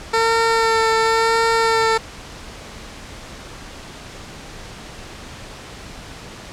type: tone with vibrato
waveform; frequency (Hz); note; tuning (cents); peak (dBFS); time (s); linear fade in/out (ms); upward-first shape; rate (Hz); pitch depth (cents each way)
15% pulse; 451.6; A4; +45; -8; 0.13-1.98; 10; sine; 0.95; 16
effects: pink hiss -36 dBFS RMS until 6.52 s + low-pass 7000 Hz 12 dB/octave